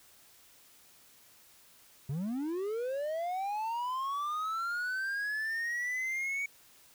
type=linear sweep; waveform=triangle; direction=up; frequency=127.6 to 2256 Hz; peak=-30 dBFS; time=2.09-6.46 s; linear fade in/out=5 ms; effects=white hiss -60 dBFS RMS until 6.94 s